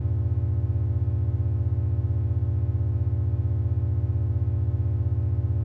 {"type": "chord", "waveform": "triangle", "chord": "E diminished", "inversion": "none", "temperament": "equal", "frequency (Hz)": [82.41, 98, 116.54], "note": ["E2", "G2", "Bb2"], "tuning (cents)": [0, 0, 0], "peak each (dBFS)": -24, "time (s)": [0, 5.64], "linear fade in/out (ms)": 10, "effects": []}